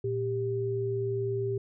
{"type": "tone pair together", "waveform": "sine", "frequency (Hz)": [116, 394.4], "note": ["A#2", "G4"], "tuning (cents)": [-8, 11], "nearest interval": "octave + major sixth", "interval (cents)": 2119, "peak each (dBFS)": [-32, -29], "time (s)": [0.04, 1.58], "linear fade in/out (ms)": 5, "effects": []}